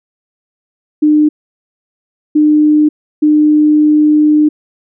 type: tone bursts at uneven times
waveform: sine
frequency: 302.1 Hz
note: D4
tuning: 49 cents sharp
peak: -5 dBFS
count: 3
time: 1.02-1.29 / 2.35-2.89 / 3.22-4.49 s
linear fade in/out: 10 ms
effects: none